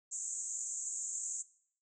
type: band-pass noise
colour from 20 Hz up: white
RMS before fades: -40 dBFS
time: 0.11-1.43 s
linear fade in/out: 20 ms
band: 6600 to 7800 Hz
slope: 96 dB/octave
effects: noise-tail reverb RT60 0.6 s tail -19 dB re dry